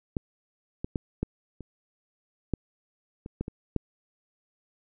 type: clicks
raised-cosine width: 3 ms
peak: -15 / -18 / -15 / -14 / -27 / -13 / -25 / -17 / -22 / -13 dBFS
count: 10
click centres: 0.168 / 0.845 / 0.958 / 1.23 / 1.607 / 2.537 / 3.261 / 3.41 / 3.481 / 3.763 s
effects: none